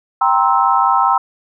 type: chord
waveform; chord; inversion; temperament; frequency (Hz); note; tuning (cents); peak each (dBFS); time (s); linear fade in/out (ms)
sine; C dominant seventh; second; just; 784.9 / 941.9 / 1046.5 / 1308.1; G5 / Bb5 / C6 / E6; +2 / +18 / 0 / -14; -16; 0.21-1.18; 5
effects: none